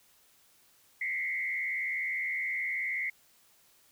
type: tone with frequency modulation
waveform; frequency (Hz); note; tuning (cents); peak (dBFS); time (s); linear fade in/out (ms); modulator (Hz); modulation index
sine; 2093; C7; 0; -30; 1.01-3.1; 5; 79.2; 1.4
effects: white hiss -64 dBFS RMS until 3.91 s